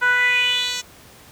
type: tone with band-pass filter sweep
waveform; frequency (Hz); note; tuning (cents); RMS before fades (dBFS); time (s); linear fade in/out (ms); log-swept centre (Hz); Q
10% pulse; 493.9; B4; 0; -19; 0.01-0.82; 20; 1300 to 5300; 4.5
effects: pink hiss -46 dBFS RMS until 1.31 s + high-pass 60 Hz 12 dB/octave